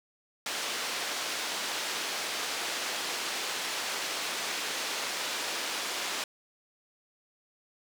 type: band-pass noise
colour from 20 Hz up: white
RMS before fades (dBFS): -34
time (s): 0.46-6.24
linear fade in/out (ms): 2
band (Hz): 320 to 5100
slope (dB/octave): 12
effects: none